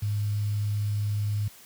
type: tone with quantisation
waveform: sine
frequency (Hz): 103.83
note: G#2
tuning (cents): 0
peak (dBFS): -24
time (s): 0.02-1.48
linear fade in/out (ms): 5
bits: 8
effects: white hiss -51 dBFS RMS until 1.65 s + high-pass 60 Hz 12 dB/octave